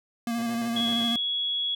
square tone with vibrato, 233.1 Hz, A#3, in tune, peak -27 dBFS, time 0.27-1.16 s, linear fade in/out 2 ms, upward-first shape square, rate 13 Hz, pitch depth 21 cents each way
10% pulse tone with tremolo, 120.7 Hz, B2, 39 cents flat, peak -31 dBFS, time 0.36-1.07 s, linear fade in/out 50 ms, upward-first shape square, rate 7.8 Hz, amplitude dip 55%
sine tone, 3351 Hz, G#7, 15 cents sharp, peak -25 dBFS, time 0.76-1.75 s, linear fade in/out 5 ms
effects none

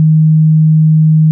sine tone, 156.7 Hz, D#3, 13 cents sharp, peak -4 dBFS, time 0-1.31 s, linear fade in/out 0 ms, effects none

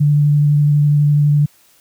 sine tone with vibrato, 146.83 Hz, D3, in tune, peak -9 dBFS, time 0-1.46 s, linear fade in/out 10 ms, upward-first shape triangle, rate 12 Hz, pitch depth 15 cents each way, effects white hiss -52 dBFS RMS until 1.8 s + high-pass 60 Hz 12 dB/octave

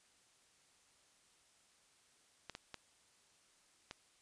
clicks, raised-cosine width 0.2 ms, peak -28 dBFS, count 4, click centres 2.497 / 2.551 / 2.743 / 3.911 s, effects white hiss -70 dBFS RMS until 4.21 s + resampled to 22050 Hz

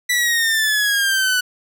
sawtooth exponential sweep, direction down, 1975.5 to 1480 Hz, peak -12 dBFS, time 0.09-1.41 s, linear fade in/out 10 ms, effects none

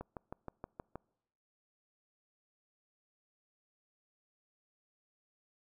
click train, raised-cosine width 1 ms, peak -28 dBFS, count 7, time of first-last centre 0.01-0.956 s, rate 6.34 Hz, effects noise-tail reverb RT60 0.9 s tail -26 dB re dry

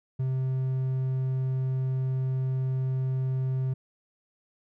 triangle tone, 130.81 Hz, C3, in tune, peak -23 dBFS, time 0.19-3.74 s, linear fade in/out 10 ms, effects none

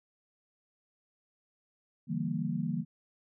sine chord, E half-diminished seventh, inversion third, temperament equal with one note detuned, 146.83 / 167.6 / 196 / 233.1 Hz, D3 / E3 / G3 / Bb3, 0 / +29 / 0 / 0 cents, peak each -37 / -34 / -37 / -35 dBFS, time 2.07-2.85 s, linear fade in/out 50 ms, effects none

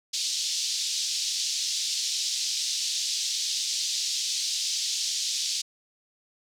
white band-pass noise, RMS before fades -29 dBFS, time 0.13-5.62 s, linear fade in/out 10 ms, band 3600 to 6200 Hz, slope 24 dB/octave, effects none

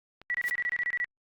clicks, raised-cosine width 0.3 ms, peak -32 dBFS, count 9, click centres 0.216 / 0.382 / 0.446 / 0.546 / 0.598 / 0.655 / 0.734 / 0.789 / 0.821 s
sine tone bursts, 1944 Hz, B6, 28 cents flat, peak -26 dBFS, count 11, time 0.3-1.044 s, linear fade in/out 0 ms, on 44 ms, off 26 ms
white noise with exponential growth, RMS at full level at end -35 dBFS, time 0.4-0.5 s, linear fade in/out 1 ms, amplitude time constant 21 ms
effects Opus 48 kbps

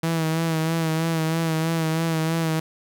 sawtooth tone with vibrato, 162.1 Hz, E3, 29 cents flat, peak -17 dBFS, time 0.03-2.6 s, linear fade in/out 5 ms, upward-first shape sine, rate 3.1 Hz, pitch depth 37 cents each way, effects none

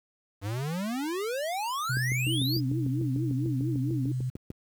square exponential sweep, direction up, 94 to 5120 Hz, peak -30 dBFS, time 0.41-2.61 s, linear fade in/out 50 ms
sine tone, 127.3 Hz, C3, 47 cents flat, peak -27 dBFS, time 1.89-4.3 s, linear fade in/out 10 ms
click train, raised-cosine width 3 ms, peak -24 dBFS, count 18, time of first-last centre 1.97-4.504 s, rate 6.71 Hz
sine tone with vibrato, 293.7 Hz, D4, in tune, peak -30 dBFS, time 2.27-4.12 s, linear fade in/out 5 ms, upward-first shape triangle, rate 4.4 Hz, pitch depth 260 cents each way
effects high-pass 60 Hz 12 dB/octave + 9-bit

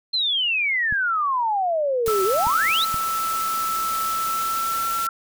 sine exponential two-way sweep, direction down then up, 4200 to 370 to 4200 Hz, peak -19 dBFS, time 0.13-2.85 s, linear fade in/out 10 ms, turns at 2.24 s
clicks, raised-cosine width 5 ms, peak -21 dBFS, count 4, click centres 0.925 / 2.079 / 2.469 / 2.943 s
white noise, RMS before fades -31 dBFS, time 2.06-5.07 s, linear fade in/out 2 ms
sine tone with pitch glide, 1318.5 to 1347 Hz, E6 to E6, 0 to +37 cents, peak -22 dBFS, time 2.08-5.09 s, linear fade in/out 2 ms, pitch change +37 cents, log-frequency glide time 4.19-4.95 s
effects none

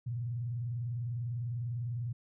sine tone with vibrato, 118.6 Hz, A#2, 30 cents sharp, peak -33 dBFS, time 0.06-2.13 s, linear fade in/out 10 ms, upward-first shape sine, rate 20 Hz, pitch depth 170 cents each way, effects none

